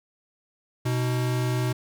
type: tone pair together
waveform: square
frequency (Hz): 124.9 / 315.3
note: B2 / D#4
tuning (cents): +20 / +23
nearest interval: octave + major third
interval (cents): 1603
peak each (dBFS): -24 / -34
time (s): 0.85-1.73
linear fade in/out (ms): 10
effects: none